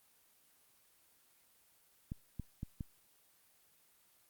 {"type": "clicks", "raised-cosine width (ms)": 5, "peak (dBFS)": -28, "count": 4, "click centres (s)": [2.119, 2.397, 2.631, 2.808], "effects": ["white hiss -69 dBFS RMS until 4.29 s", "Opus 24 kbps"]}